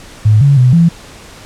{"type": "tone with pitch steps", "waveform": "sine", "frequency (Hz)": [107, 140.8, 126.1, 168.2], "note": ["A2", "C#3", "B2", "E3"], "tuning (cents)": [-48, 27, 36, 35], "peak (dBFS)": -4, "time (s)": [0.25, 0.89], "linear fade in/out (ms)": 10, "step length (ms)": 160, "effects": ["pink hiss -35 dBFS RMS until 1.45 s", "low-pass 9000 Hz 12 dB/octave"]}